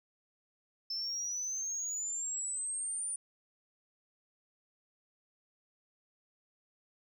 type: exponential sweep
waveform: sine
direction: up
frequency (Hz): 5274 to 9397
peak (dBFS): -33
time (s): 0.9-3.16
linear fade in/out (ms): 5
effects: tanh soft clip ceiling -31 dBFS